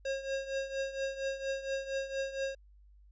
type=tone with tremolo; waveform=square; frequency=541 Hz; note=C#5; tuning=42 cents flat; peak=-31 dBFS; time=0.05-2.55 s; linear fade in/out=5 ms; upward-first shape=triangle; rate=4.3 Hz; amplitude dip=80%; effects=added 50 Hz sine -56 dBFS peak until 3.11 s + resampled to 16000 Hz

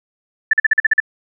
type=tone bursts; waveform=sine; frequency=1760 Hz; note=A6; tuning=in tune; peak=-8 dBFS; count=8; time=0.51-1.002 s; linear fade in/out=5 ms; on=23 ms; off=44 ms; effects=none

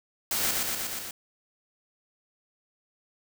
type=noise with echo; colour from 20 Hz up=white; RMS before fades=-28 dBFS; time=0.31-0.51 s; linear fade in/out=2 ms; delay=120 ms; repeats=5; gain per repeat=-2 dB; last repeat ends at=1.11 s; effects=none

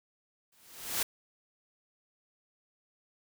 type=noise with exponential growth; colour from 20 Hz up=white; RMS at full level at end=-28 dBFS; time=0.52-1.03 s; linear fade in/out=5 ms; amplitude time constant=110 ms; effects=none

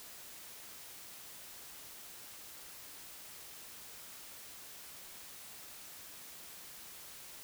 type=silence; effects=white hiss -51 dBFS RMS until 7.43 s

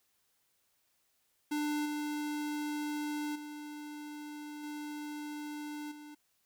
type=tone with level steps; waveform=square; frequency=297.6 Hz; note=D4; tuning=23 cents sharp; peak=-32 / -35 / -43 / -40 / -48 dBFS; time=1.51-6.15 s; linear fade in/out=10 ms; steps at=1.85 / 3.35 / 4.63 / 5.91 s; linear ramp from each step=10 ms; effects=white hiss -75 dBFS RMS until 6.45 s

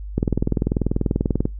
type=click train; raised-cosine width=3 ms; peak=-6 dBFS; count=27; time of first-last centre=0.18-1.455 s; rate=20.4 Hz; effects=noise-tail reverb RT60 0.2 s tail -26 dB re dry + added 50 Hz sine -29 dBFS peak until 1.59 s

